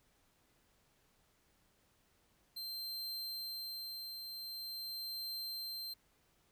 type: tone with tremolo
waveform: 45% pulse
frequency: 4140 Hz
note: C8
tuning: 19 cents flat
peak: -39 dBFS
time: 2.56-5.94 s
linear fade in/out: 10 ms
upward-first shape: triangle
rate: 0.45 Hz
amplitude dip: 40%
effects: pink hiss -73 dBFS RMS until 6.51 s

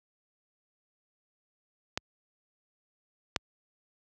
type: clicks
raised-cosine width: 0.2 ms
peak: -12 / -8 dBFS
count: 2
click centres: 1.975 / 3.362 s
effects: high-pass 60 Hz 12 dB/octave

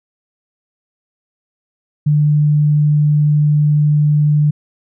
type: tone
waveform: sine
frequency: 149 Hz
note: D3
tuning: 25 cents sharp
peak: -9 dBFS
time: 2.06-4.51 s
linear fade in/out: 10 ms
effects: none

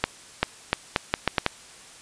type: accelerating click train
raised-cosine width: 0.3 ms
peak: -3 dBFS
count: 8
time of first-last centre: 0.04-1.464 s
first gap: 390 ms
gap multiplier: 0.77
effects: white hiss -47 dBFS RMS until 2.01 s + resampled to 22050 Hz

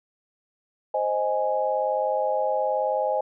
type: chord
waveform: sine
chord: Ab major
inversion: first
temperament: equal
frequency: 523.3 / 622.3 / 830.6 Hz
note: C5 / Eb5 / Ab5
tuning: 0 / 0 / 0 cents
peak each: -26 dBFS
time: 0.94-3.21 s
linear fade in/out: 5 ms
effects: none

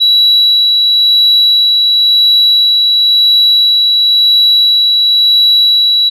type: tone with tremolo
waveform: sine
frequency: 3916 Hz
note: B7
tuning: 15 cents flat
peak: -3 dBFS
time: 0-6.1 s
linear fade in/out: 20 ms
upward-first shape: sine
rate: 0.96 Hz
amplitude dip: 25%
effects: tanh soft clip ceiling -1 dBFS

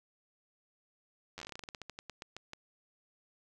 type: slowing click train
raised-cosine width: 0.2 ms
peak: -26 dBFS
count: 21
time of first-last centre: 1.38-2.534 s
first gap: 10 ms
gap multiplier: 1.16
effects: none

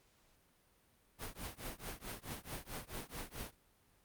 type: noise with tremolo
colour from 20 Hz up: pink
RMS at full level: -42 dBFS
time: 1.18-3.55 s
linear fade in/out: 50 ms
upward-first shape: triangle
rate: 4.6 Hz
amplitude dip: 100%
effects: pink hiss -71 dBFS RMS until 4.04 s + Opus 48 kbps

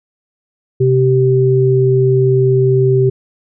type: tone pair together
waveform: sine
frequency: 129.7 / 387.4 Hz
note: C3 / G4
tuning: -15 / -20 cents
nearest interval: octave + perfect fifth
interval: 1895 cents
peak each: -11 dBFS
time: 0.8-3.1 s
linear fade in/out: 10 ms
effects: none

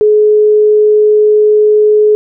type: tone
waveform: sine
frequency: 423.8 Hz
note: G#4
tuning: 35 cents sharp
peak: -4 dBFS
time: 0.01-2.15 s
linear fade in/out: 0 ms
effects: none

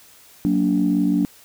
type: chord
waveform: sine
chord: Gb augmented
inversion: none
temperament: just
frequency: 185 / 231.2 / 289.1 Hz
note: Gb3 / Bb3 / D4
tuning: 0 / -14 / -27 cents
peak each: -20 / -22 / -18 dBFS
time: 0.45-1.25 s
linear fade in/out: 0 ms
effects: tanh soft clip ceiling -8 dBFS + white hiss -49 dBFS RMS until 1.44 s

